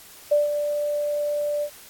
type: tone with ADSR envelope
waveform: sine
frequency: 588 Hz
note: D5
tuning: 2 cents sharp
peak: -14 dBFS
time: 0.31-1.7 s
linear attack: 11 ms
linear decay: 160 ms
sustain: -8 dB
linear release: 69 ms
effects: white hiss -46 dBFS RMS until 1.89 s + AAC 64 kbps